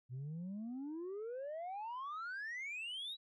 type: exponential sweep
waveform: sine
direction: up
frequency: 120.9 to 3951 Hz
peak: -39 dBFS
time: 0.09-3.17 s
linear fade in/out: 50 ms
effects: tanh soft clip ceiling -40 dBFS